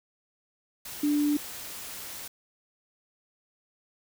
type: tone in noise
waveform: sine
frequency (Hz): 293.7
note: D4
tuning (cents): 0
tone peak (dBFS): -22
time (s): 1.03-1.37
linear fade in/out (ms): 5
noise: white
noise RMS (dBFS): -40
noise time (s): 0.85-2.28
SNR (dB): +15
effects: none